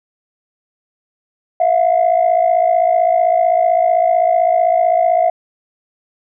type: tone pair together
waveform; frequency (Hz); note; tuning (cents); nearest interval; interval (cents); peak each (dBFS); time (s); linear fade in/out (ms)
sine; 660.3 / 716; E5 / F5; +3 / +43; minor second; 140; -12; 1.6-5.3; 5
effects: tanh soft clip ceiling -5 dBFS